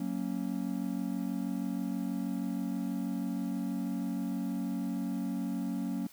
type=chord; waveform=triangle; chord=F# major; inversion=none; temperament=just; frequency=185 / 231.2 / 277.5 Hz; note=F#3 / A#3 / C#4; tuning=0 / -14 / +2 cents; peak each=-34 dBFS; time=0-6.07 s; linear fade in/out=5 ms; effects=white hiss -57 dBFS RMS until 6.12 s